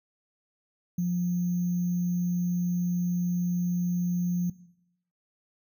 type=tone with sample-and-hold; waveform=sine; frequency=176.6 Hz; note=F3; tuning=20 cents sharp; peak=-24 dBFS; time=0.98-4.5 s; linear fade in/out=5 ms; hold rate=6300 Hz; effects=noise-tail reverb RT60 0.8 s tail -19 dB re dry